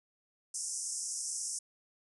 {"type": "band-pass noise", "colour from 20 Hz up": "white", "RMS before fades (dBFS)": -38, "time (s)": [0.54, 1.59], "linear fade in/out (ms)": 5, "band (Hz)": [5300, 9900], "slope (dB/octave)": 96, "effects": []}